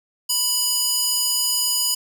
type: tone with high-pass filter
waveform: square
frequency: 987.8 Hz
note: B5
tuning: in tune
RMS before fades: -21 dBFS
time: 0.29-1.95 s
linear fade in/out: 10 ms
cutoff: 5300 Hz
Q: 1.2
effects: none